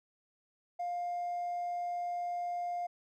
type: tone with hard clipping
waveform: triangle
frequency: 704 Hz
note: F5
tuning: 14 cents sharp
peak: -33 dBFS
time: 0.79-2.87 s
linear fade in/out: 10 ms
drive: 2 dB
effects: none